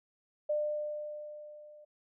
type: tone with level ramp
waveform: sine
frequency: 599 Hz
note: D5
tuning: 34 cents sharp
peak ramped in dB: -27 to -52 dBFS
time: 0.49-1.85 s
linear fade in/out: 10 ms
effects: none